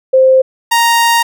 sine / sawtooth tone pair in turn, 523.3 / 932.4 Hz, C5 / A#5, 0 / 0 cents, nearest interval minor seventh, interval 1000 cents, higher second, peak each -4 dBFS, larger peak neither, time 0.13-0.42 / 0.71-1.23 s, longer second, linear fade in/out 10 ms, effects none

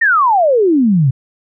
sine exponential sweep, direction down, 1882 to 123.47 Hz, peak -8 dBFS, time 0.01-1.11 s, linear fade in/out 10 ms, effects none

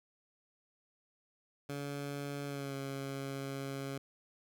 15% pulse tone with pitch glide, 142.2 to 137.28 Hz, C#3 to C#3, +45 to -16 cents, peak -32 dBFS, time 1.69-3.98 s, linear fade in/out 5 ms, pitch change -61 cents, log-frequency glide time 2.46-2.75 s, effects none

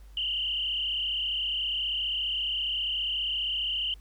sine tone with frequency modulation, 2955 Hz, F#7, 3 cents flat, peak -27 dBFS, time 0.17-3.94 s, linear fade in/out 2 ms, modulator 34.8 Hz, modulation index 4.2, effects added 50 Hz sine -46 dBFS peak until 4 s + pink hiss -63 dBFS RMS until 4 s

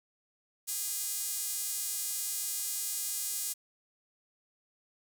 sawtooth tone with high-pass filter, 410.2 Hz, G#4, 21 cents flat, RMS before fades -35 dBFS, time 0.67-3.54 s, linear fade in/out 20 ms, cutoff 8100 Hz, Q 1.1, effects none

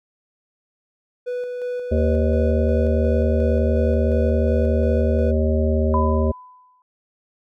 triangle tone with tremolo, 493.6 Hz, B4, 1 cent flat, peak -21 dBFS, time 1.26-5.32 s, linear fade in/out 20 ms, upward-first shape square, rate 2.8 Hz, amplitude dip 30%
harmonic tone, 77.78 Hz, D#2, in tune, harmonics 1 / 3 / 5 / 7 / 8, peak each -18 / -23 / -25 / -26 / -27 dBFS, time 1.91-6.32 s, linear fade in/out 10 ms
sine tone with exponential decay, 1002 Hz, B5, 25 cents sharp, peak -18 dBFS, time 5.94-6.82 s, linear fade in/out 1 ms, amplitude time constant 190 ms
effects none

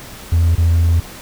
triangle tone with dropouts, 83.8 Hz, E2, 29 cents sharp, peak -7 dBFS, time 0.32-1 s, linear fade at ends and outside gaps 5 ms, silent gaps 0.552-0.579 s, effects tanh soft clip ceiling -5 dBFS + pink hiss -35 dBFS RMS until 1.21 s

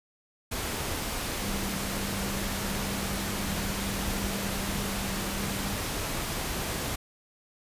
sine tone in noise, 197 Hz, G3, 9 cents sharp, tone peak -35 dBFS, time 1.41-5.76 s, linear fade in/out 10 ms, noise pink, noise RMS -32 dBFS, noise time 0.51-6.96 s, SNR -6 dB, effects resampled to 32000 Hz

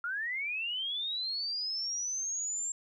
sine linear sweep, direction up, 1372 to 7450 Hz, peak -32 dBFS, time 0.04-2.72 s, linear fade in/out 2 ms, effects 12-bit

